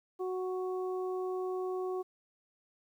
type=harmonic tone; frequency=370 Hz; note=F#4; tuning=in tune; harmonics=1 / 2 / 3; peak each=-33 / -43 / -45 dBFS; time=0.19-2.03 s; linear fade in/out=20 ms; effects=11-bit